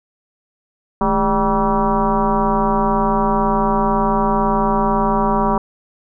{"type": "tone with frequency modulation", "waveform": "sine", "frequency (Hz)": 590, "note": "D5", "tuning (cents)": 8, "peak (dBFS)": -13, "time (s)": [1.01, 5.58], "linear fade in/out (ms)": 2, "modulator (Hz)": 187, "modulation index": 3, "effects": []}